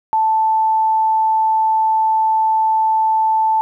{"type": "tone", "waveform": "sine", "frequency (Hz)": 880, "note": "A5", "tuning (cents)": 0, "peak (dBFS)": -12, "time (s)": [0.13, 3.61], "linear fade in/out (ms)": 0, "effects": ["9-bit"]}